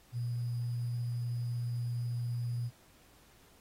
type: tone with sample-and-hold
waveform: sine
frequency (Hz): 120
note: B2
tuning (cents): -49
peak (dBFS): -32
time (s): 0.12-2.71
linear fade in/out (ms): 50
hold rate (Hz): 4900
effects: pink hiss -63 dBFS RMS until 3.6 s + AAC 48 kbps